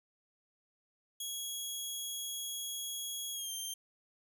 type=tone with pitch glide; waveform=15% pulse; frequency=3322 to 3159 Hz; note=G#7 to G7; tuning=0 to +13 cents; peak=-31 dBFS; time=1.2-3.74 s; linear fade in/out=5 ms; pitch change=-87 cents; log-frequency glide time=3.33-3.52 s; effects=none